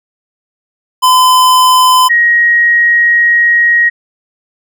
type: tone pair in turn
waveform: square / sine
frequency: 1018 / 1887.6 Hz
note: C6 / A#6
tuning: -48 / +21 cents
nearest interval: major seventh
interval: 1069 cents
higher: second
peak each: -5 dBFS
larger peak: neither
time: 1.02-2.09 / 2.09-3.9 s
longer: second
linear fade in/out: 20 ms
effects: none